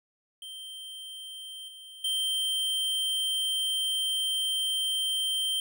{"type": "tone with level steps", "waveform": "square", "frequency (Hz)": 3136, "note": "G7", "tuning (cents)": 0, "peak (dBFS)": [-40, -45, -27], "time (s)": [0.42, 5.6], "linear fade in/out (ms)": 2, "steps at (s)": [1.68, 2.04], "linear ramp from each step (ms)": 5, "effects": []}